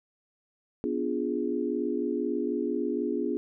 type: chord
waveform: sine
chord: B diminished seventh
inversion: none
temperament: equal with one note detuned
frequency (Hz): 246.9 / 291 / 349.2 / 415.3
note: B3 / D4 / F4 / Ab4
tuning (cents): 0 / -16 / 0 / 0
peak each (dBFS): -32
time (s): 0.84-3.37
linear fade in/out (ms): 0
effects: none